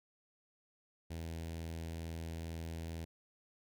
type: tone with notch filter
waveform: sawtooth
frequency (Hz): 82.2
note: E2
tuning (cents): -4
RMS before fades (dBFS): -43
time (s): 1.1-3.05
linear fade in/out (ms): 10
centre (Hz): 1200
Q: 1.3
effects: none